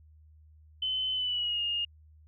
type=tone with pitch glide; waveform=sine; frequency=3044 to 2840 Hz; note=F#7 to F7; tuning=+48 to +28 cents; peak=-28 dBFS; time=0.82-1.85 s; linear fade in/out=5 ms; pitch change=-120 cents; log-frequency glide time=1.13-1.62 s; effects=added 77 Hz sine -54 dBFS peak until 2.27 s